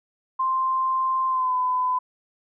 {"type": "tone with pitch glide", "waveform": "sine", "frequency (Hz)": [1046.5, 1007.9], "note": ["C6", "B5"], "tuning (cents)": [0, 35], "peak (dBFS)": -20, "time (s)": [0.39, 1.99], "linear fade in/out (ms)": 10, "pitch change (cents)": -65, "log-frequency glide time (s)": [1.28, 1.55], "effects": []}